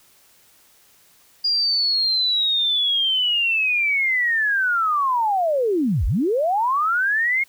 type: linear two-way sweep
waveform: sine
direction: down then up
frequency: 4841 to 39.64 to 2178 Hz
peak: -17 dBFS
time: 1.44-7.44 s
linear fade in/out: 10 ms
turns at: 6.06 s
effects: white hiss -55 dBFS RMS until 7.48 s